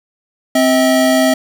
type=tone pair together; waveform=square; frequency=261.6 / 641.5 Hz; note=C4 / E5; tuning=0 / -47 cents; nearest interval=octave + major third; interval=1553 cents; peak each=-13 dBFS; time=0.55-1.34 s; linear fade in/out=5 ms; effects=none